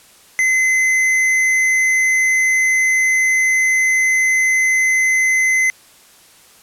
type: tone with tanh clipping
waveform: sine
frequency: 2048 Hz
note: C7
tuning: 38 cents flat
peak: -14 dBFS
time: 0.39-5.7 s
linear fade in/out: 0 ms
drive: 13 dB
effects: white hiss -47 dBFS RMS until 6.62 s + low-pass 12000 Hz 12 dB/octave